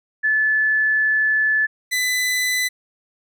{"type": "tone pair in turn", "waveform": ["sine", "sawtooth"], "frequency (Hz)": [1734, 2002], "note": ["A6", "B6"], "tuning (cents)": [-26, 23], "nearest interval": "major second", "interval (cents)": 249, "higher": "second", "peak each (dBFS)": [-15, -15], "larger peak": "neither", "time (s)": [[0.23, 1.67], [1.91, 2.69]], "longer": "first", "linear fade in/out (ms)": 20, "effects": []}